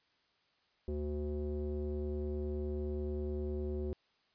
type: tone with low-pass filter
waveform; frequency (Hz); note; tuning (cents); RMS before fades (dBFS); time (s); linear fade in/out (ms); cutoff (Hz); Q
square; 74.2; D2; +18; -37; 0.88-3.93; 0; 420; 6.9
effects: white hiss -73 dBFS RMS until 4.34 s + resampled to 11025 Hz